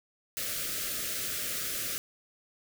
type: band-stop noise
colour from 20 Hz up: white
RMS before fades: -34 dBFS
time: 0.37-1.98 s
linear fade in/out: 0 ms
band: 670 to 1200 Hz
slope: 96 dB/octave
effects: none